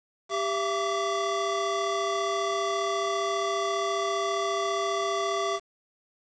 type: tone cluster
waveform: square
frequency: 395.6 / 672 / 1152 Hz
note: G4 / E5 / D6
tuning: +16 / +33 / -34 cents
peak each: -31 dBFS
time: 0.29-5.6 s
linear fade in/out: 50 ms
effects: resampled to 16000 Hz + 8-bit